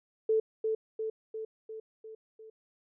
sine tone with echo, 440 Hz, A4, in tune, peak -23 dBFS, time 0.29-0.4 s, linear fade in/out 5 ms, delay 350 ms, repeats 6, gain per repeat -4 dB, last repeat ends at 2.5 s, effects none

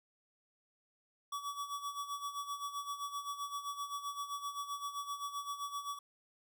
square tone with tremolo, 1140 Hz, C#6, 48 cents sharp, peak -37 dBFS, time 1.32-5.99 s, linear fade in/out 5 ms, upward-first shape sine, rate 7.7 Hz, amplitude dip 70%, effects none

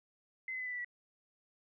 sine tone with pitch steps, 2054 / 2033 / 2012 / 1990.9 / 1970.3 / 1949.9 Hz, C7 / B6 / B6 / B6 / B6 / B6, -33 / +50 / +32 / +13 / -5 / -23 cents, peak -37 dBFS, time 0.48-0.846 s, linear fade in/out 2 ms, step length 61 ms, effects none

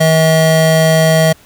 square tone pair together, 160.3 / 641.2 Hz, E3 / E5, -48 / -48 cents, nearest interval 2 octaves, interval 2400 cents, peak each -11 dBFS, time 0-1.33 s, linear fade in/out 10 ms, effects pink hiss -45 dBFS RMS until 1.45 s

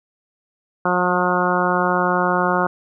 harmonic tone, 179.7 Hz, F3, 50 cents sharp, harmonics 1 / 2 / 3 / 4 / 5 / 6 / 7 / 8, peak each -24 / -24 / -24 / -24 / -24 / -24 / -24 / -24 dBFS, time 0.85-2.67 s, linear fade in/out 5 ms, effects none

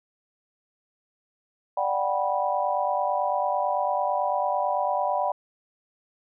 sine chord, G major seventh, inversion second, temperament just, 588 / 735 / 784 / 980 Hz, D5 / F#5 / G5 / B5, +2 / -12 / 0 / -14 cents, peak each -28 dBFS, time 1.77-5.32 s, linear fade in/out 5 ms, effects none

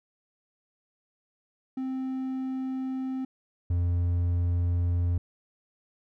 triangle tone pair in turn, 261.6 / 87.3 Hz, C4 / F2, 0 / 0 cents, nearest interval octave + perfect fifth, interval 1900 cents, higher first, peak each -27 / -21 dBFS, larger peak second, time 1.77-3.25 / 3.7-5.18 s, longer neither, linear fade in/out 5 ms, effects none

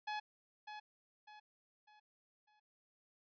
sawtooth tone with echo, 846 Hz, G#5, 32 cents sharp, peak -35 dBFS, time 0.07-0.2 s, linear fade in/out 10 ms, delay 600 ms, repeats 4, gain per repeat -8 dB, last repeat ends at 2.6 s, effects resampled to 11025 Hz

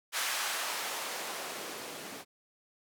blue noise with band-pass filter sweep, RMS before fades -37 dBFS, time 0.12-2.25 s, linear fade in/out 50 ms, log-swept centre 1300 to 230 Hz, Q 0.88, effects none

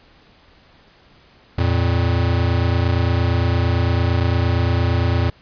square tone pair together, 85.93 / 114.7 Hz, F2 / A#2, -28 / -28 cents, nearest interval perfect fourth, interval 500 cents, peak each -18 / -20 dBFS, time 1.58-5.3 s, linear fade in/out 5 ms, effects pink hiss -51 dBFS RMS until 5.41 s + resampled to 11025 Hz

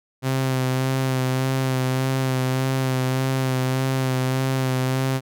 sawtooth tone with vibrato, 130.81 Hz, C3, in tune, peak -16 dBFS, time 0.22-5.21 s, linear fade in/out 50 ms, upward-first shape sine, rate 1.7 Hz, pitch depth 25 cents each way, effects none

